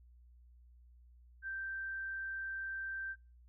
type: tone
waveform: sine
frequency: 1566 Hz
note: G6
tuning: 2 cents flat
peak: -38 dBFS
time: 1.42-3.16 s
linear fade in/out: 50 ms
effects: noise-tail reverb RT60 0.3 s tail -22 dB re dry + added 60 Hz sine -58 dBFS peak until 3.48 s